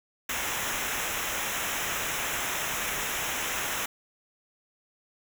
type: noise with comb filter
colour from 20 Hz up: pink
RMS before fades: -31 dBFS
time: 0.29-3.86 s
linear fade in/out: 5 ms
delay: 0.22 ms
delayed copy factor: -0.8
effects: none